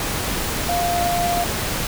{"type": "tone in noise", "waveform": "sine", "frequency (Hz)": 698.5, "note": "F5", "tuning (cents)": 0, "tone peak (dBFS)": -19, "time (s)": [0.69, 1.44], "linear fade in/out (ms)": 2, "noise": "pink", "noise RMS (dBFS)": -24, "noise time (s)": [0, 1.87], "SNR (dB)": 2, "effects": []}